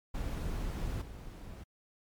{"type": "noise with level steps", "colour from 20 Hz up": "brown", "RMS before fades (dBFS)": [-36, -45], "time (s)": [0.14, 1.64], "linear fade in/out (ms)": 10, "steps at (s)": 1.01, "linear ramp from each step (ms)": 10, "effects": ["MP3 96 kbps"]}